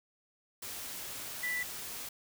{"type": "tone in noise", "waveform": "sine", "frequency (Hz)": 1975.5, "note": "B6", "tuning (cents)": 0, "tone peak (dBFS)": -32, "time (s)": [1.43, 1.63], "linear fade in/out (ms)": 5, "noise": "white", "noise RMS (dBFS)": -42, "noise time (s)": [0.62, 2.09], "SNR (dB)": 7, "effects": []}